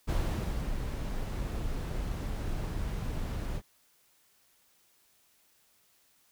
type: noise with ADSR envelope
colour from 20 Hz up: brown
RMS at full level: -28 dBFS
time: 0.07-3.62 s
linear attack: 24 ms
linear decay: 570 ms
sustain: -6 dB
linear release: 54 ms
effects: white hiss -67 dBFS RMS until 6.31 s